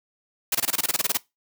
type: noise bursts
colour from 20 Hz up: white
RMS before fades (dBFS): -22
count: 13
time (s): 0.52-1.173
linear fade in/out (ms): 5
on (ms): 29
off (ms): 23
effects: noise-tail reverb RT60 0.2 s tail -21 dB re dry + high-pass 150 Hz 12 dB/octave